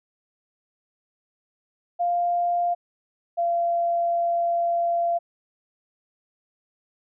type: tone pair in turn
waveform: sine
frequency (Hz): 698.5 / 686.1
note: F5 / F5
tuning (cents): 0 / -31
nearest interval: unison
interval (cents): 31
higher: first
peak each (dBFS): -20 / -20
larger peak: neither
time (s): 1.99-2.75 / 3.37-5.19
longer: second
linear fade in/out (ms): 20
effects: none